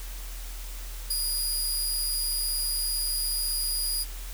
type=tone with ADSR envelope; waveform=15% pulse; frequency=4879 Hz; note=D#8; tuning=35 cents flat; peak=-18 dBFS; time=1.1-4.05 s; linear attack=7 ms; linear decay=34 ms; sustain=-2 dB; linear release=30 ms; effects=added 41 Hz sine -35 dBFS peak until 4.33 s + white hiss -44 dBFS RMS until 4.33 s